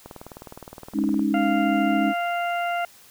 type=click train; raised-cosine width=1 ms; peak=-24 dBFS; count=23; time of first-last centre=0.06-1.194 s; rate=19.4 Hz
type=chord; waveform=sine; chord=Ab suspended fourth; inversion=none; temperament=equal with one note detuned; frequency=208.6 / 277.2 / 311.1 Hz; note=Ab3 / Db4 / Eb4; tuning=+8 / 0 / 0 cents; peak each=-24 dBFS; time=0.93-2.14 s; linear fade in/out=50 ms
type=harmonic tone; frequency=696 Hz; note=F5; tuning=6 cents flat; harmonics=1 / 2 / 3 / 4; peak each=-24 / -30 / -34 / -36 dBFS; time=1.34-2.85 s; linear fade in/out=2 ms
effects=white hiss -51 dBFS RMS until 3.1 s